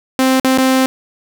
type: tone with dropouts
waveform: sawtooth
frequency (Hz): 261.6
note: C4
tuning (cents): 0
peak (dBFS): -6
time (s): 0.19-0.86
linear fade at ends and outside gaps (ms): 0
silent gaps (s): 0.398-0.447 / 0.575-0.584
effects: none